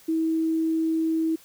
sine tone, 322.5 Hz, E4, 38 cents flat, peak -21 dBFS, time 0.08-1.36 s, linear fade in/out 10 ms, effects white hiss -53 dBFS RMS until 1.44 s

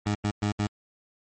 20% pulse tone bursts at uneven times, 103.83 Hz, G#2, in tune, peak -19 dBFS, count 4, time 0.06-0.15 / 0.24-0.31 / 0.42-0.52 / 0.59-0.67 s, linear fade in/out 5 ms, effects MP3 32 kbps

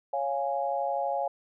sine chord, Db major, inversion none, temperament equal, 554.4 / 698.5 / 830.6 Hz, Db5 / F5 / Ab5, 0 / 0 / 0 cents, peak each -31 dBFS, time 0.13-1.28 s, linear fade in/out 5 ms, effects none

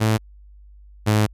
sawtooth tone pair in turn, 109.6 / 106.42 Hz, A2 / G#2, -6 / +43 cents, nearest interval minor second, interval 51 cents, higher first, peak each -12 / -11 dBFS, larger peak second, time 0-0.18 / 1.06-1.27 s, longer second, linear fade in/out 20 ms, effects added 50 Hz sine -43 dBFS peak until 1.33 s + resampled to 32000 Hz

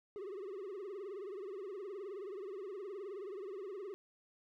triangle tone with vibrato, 392 Hz, G4, in tune, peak -40 dBFS, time 0.16-3.94 s, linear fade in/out 0 ms, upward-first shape triangle, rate 19 Hz, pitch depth 170 cents each way, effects none

